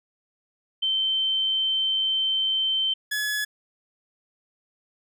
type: tone pair in turn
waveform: sine / sawtooth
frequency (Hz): 3101 / 1699.6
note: G7 / G#6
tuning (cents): -19 / +40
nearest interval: minor seventh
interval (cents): 1041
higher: first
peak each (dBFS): -21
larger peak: neither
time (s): 0.82-2.94 / 3.11-3.45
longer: first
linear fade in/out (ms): 10
effects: none